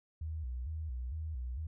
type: tone with vibrato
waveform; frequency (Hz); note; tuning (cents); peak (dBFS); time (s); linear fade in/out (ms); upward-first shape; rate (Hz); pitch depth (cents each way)
sine; 70; C#2; +18; -36; 0.21-1.67; 5; square; 2.2; 210
effects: none